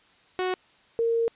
sawtooth / sine tone pair in turn, 368.6 / 460.9 Hz, F#4 / A#4, -7 / -20 cents, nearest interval major third, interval 387 cents, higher second, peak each -21 dBFS, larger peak neither, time 0.39-0.54 / 0.99-1.28 s, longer second, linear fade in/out 0 ms, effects white hiss -59 dBFS RMS until 1.35 s + resampled to 8000 Hz

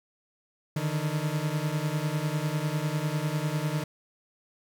40% pulse beating tone pair, 147.3 / 157.3 Hz, D3 / D#3, +6 / +19 cents, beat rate 10 Hz, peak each -29 dBFS, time 0.76-3.84 s, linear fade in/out 5 ms, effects 10-bit

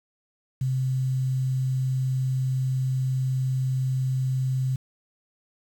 sine tone with quantisation, 130.4 Hz, C3, 5 cents flat, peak -22 dBFS, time 0.61-4.76 s, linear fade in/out 5 ms, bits 8, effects none

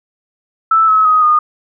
sine tone with pitch steps, 1318.5 / 1286.9 / 1256.1 / 1225.9 Hz, E6 / E6 / D#6 / D#6, 0 / -42 / +16 / -26 cents, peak -7 dBFS, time 0.71-1.39 s, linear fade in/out 5 ms, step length 170 ms, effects none

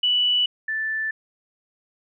sine tone pair in turn, 2960 / 1760 Hz, F#7 / A6, 0 / 0 cents, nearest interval major sixth, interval 900 cents, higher first, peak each -17 / -23 dBFS, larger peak first, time 0.03-0.46 / 0.68-1.11 s, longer neither, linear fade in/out 5 ms, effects none

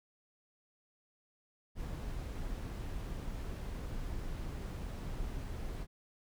brown noise, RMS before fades -40 dBFS, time 1.75-5.87 s, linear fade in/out 50 ms, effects none

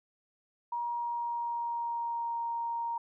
sine tone with pitch glide, 950 to 933.1 Hz, A#5 to A#5, +33 to +1 cents, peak -31 dBFS, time 0.72-2.98 s, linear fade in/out 5 ms, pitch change -32 cents, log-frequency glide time 0.82-2.38 s, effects none

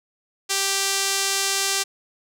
sawtooth tone with band-pass filter, 392 Hz, G4, in tune, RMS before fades -23 dBFS, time 0.49-1.84 s, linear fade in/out 20 ms, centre 6600 Hz, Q 1, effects none

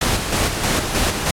pink noise with tremolo, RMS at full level -18 dBFS, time 0.01-1.31 s, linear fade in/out 5 ms, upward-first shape square, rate 3.2 Hz, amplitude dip 45%, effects low-pass 11000 Hz 12 dB/octave + AAC 64 kbps

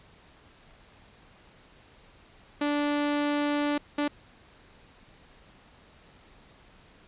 sawtooth tone bursts at uneven times, 292 Hz, D4, 10 cents flat, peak -21 dBFS, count 2, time 2.61-3.78 / 3.98-4.08 s, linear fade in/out 5 ms, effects pink hiss -56 dBFS RMS until 7.07 s + resampled to 8000 Hz

